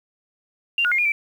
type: tone with pitch steps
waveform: sine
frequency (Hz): 2781 / 1447 / 2126 / 2428 / 2327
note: F7 / F#6 / C7 / D#7 / D7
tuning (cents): -8 / -39 / +27 / -43 / -17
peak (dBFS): -17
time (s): 0.78-1.12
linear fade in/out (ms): 2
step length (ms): 68
effects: 8-bit